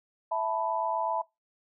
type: chord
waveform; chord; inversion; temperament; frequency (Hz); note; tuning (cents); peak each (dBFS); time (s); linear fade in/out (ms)
sine; E suspended fourth; none; equal; 659.3 / 880 / 987.8; E5 / A5 / B5; 0 / 0 / 0; -31; 0.31-1.22; 10
effects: noise-tail reverb RT60 0.2 s tail -22 dB re dry